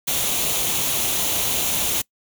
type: noise with comb filter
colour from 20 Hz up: white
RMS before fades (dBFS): -22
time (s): 0.07-2.02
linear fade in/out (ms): 10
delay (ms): 0.3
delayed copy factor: +0.5
effects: noise-tail reverb RT60 0.1 s tail -24 dB re dry